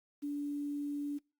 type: tone with quantisation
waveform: sine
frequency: 288.9 Hz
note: D4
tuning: 28 cents flat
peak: -34 dBFS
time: 0.22-1.19 s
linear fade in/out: 20 ms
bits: 10
effects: noise-tail reverb RT60 0.3 s tail -25 dB re dry + Opus 48 kbps